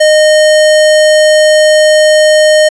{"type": "tone", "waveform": "square", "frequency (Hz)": 615, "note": "D#5", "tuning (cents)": -20, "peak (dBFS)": -4, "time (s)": [0, 2.69], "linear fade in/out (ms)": 10, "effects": ["resampled to 22050 Hz"]}